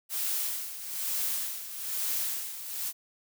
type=noise with tremolo; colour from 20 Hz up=blue; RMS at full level=-30 dBFS; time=0.09-2.93 s; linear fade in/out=50 ms; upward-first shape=sine; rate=1.1 Hz; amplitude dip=70%; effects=none